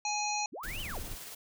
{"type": "harmonic tone", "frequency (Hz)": 835, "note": "G#5", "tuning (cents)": 9, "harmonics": [1, 3, 5, 7, 8], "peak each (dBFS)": [-33, -37, -39, -39, -40], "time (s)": [0.05, 0.46], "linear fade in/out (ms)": 2}
{"type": "linear two-way sweep", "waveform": "sine", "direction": "up then down", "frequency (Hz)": [135, 3136, 135], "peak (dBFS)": -39, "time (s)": [0.52, 1], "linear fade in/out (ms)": 20, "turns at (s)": 0.81}
{"type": "noise with tremolo", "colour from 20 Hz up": "white", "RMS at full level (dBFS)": -44, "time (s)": [0.63, 1.35], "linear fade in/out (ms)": 5, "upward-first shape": "sine", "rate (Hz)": 19, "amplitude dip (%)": 30}
{"type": "noise", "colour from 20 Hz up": "brown", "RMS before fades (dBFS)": -41, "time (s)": [0.63, 1.16], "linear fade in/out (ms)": 20}
{"effects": []}